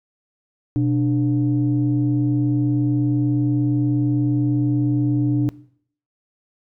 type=tone pair together; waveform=sine; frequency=124.2 / 295.6 Hz; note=B2 / D4; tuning=+10 / +11 cents; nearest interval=octave + minor third; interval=1501 cents; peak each=-18 dBFS; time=0.76-5.49 s; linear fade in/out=0 ms; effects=noise-tail reverb RT60 0.6 s tail -20 dB re dry + tanh soft clip ceiling -10 dBFS

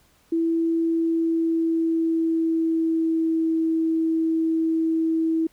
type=tone with pitch glide; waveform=sine; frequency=330 to 324 Hz; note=E4 to E4; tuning=+2 to -30 cents; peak=-19 dBFS; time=0.32-5.47 s; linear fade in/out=5 ms; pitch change=-32 cents; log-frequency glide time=0.8-3.56 s; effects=pink hiss -60 dBFS RMS until 5.52 s

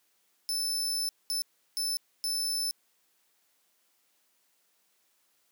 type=tone bursts at uneven times; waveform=sawtooth; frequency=5274 Hz; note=E8; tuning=in tune; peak=-26 dBFS; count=4; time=0.49-1.09 / 1.3-1.42 / 1.77-1.97 / 2.24-2.71 s; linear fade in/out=0 ms; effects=white hiss -71 dBFS RMS until 5.51 s + high-pass 200 Hz 12 dB/octave

